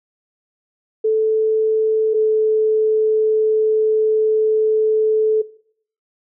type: tone pair in turn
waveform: sine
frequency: 437.7 / 434.7 Hz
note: A4 / A4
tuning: -9 / -21 cents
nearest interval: unison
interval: 12 cents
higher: first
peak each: -13 dBFS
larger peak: neither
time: 1.04-2.14 / 2.14-5.42 s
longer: second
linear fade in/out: 10 ms
effects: noise-tail reverb RT60 0.6 s tail -19 dB re dry